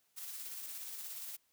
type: noise with tremolo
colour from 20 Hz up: blue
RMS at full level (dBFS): -44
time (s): 0.16-1.37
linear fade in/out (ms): 20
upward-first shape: square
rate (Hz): 17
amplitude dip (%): 25
effects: white hiss -75 dBFS RMS until 1.52 s + high-pass 60 Hz 12 dB/octave